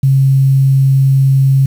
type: tone with quantisation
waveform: sine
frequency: 135.1 Hz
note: C#3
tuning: 44 cents flat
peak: -6 dBFS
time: 0.03-1.66 s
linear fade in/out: 5 ms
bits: 6
effects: none